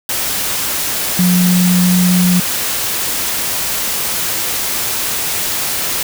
sine tone in noise, 180.1 Hz, F#3, 46 cents flat, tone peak -9 dBFS, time 1.19-2.4 s, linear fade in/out 2 ms, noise white, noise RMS -18 dBFS, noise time 0.09-6.03 s, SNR +6 dB, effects none

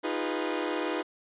sawtooth chord, F half-diminished seventh, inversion third, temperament equal with one note detuned, 311.1 / 349.2 / 407.9 / 493.9 Hz, Eb4 / F4 / Ab4 / Cb5, 0 / 0 / -31 / 0 cents, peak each -29 / -30 / -32 / -31 dBFS, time 0.03-1.03 s, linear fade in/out 20 ms, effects resampled to 8000 Hz

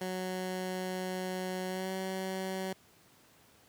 15% pulse tone with pitch glide, 185 to 189.11 Hz, F#3 to F#3, 0 to +38 cents, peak -28 dBFS, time 0.01-2.73 s, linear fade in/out 2 ms, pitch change +38 cents, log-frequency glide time 1.67-1.91 s, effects pink hiss -62 dBFS RMS until 3.68 s + high-pass 100 Hz 12 dB/octave

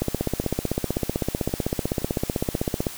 two click trains, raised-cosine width 2 ms, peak -23 / -9 dBFS, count 5 / 46, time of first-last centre 0.44-2.545 / 0.02-2.868 s, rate 1.9 / 15.8 Hz, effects white hiss -38 dBFS RMS until 2.97 s

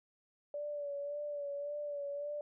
sine tone with vibrato, 578 Hz, D5, 28 cents flat, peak -37 dBFS, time 0.54-2.41 s, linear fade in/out 2 ms, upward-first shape sine, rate 1.8 Hz, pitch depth 35 cents each way, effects none

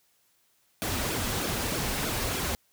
pink noise with flanger, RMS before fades -30 dBFS, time 0.82-2.55 s, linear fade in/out 0 ms, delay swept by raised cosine 1 to 6.9 ms, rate 3.2 Hz, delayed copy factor -0.75, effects white hiss -68 dBFS RMS until 2.72 s

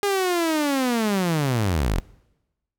sawtooth linear sweep, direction down, 409.5 to 35.24 Hz, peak -16 dBFS, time 0.03-2 s, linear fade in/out 0 ms, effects noise-tail reverb RT60 1.0 s tail -23 dB re dry

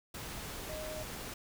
sine tone in noise, 620 Hz, D#5, 6 cents flat, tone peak -41 dBFS, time 0.69-1.03 s, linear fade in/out 5 ms, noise pink, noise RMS -43 dBFS, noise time 0.14-1.34 s, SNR -1 dB, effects none

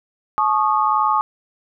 sine tone cluster, 860 / 1106 / 1228 Hz, A5 / C#6 / D#6, -40 / -4 / -23 cents, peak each -19 dBFS, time 0.38-1.21 s, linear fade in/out 0 ms, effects none

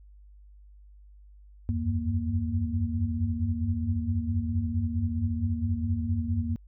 sine tone cluster, 81.9 / 92.3 / 96.8 / 233.7 Hz, E2 / F#2 / G2 / A#3, -11 / -4 / -21 / +5 cents, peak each -31 dBFS, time 1.69-6.56 s, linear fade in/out 0 ms, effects added 50 Hz sine -49 dBFS peak until 6.67 s

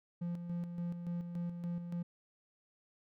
triangle tone with tremolo, 173.1 Hz, F3, 15 cents flat, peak -33 dBFS, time 0.21-2.03 s, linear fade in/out 10 ms, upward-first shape square, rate 3.5 Hz, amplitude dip 50%, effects none

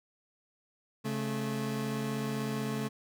30% pulse tone pair together, 136.44 / 217 Hz, C#3 / A3, -27 / -24 cents, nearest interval minor sixth, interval 803 cents, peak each -33 / -31 dBFS, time 1.04-2.89 s, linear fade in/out 20 ms, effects none

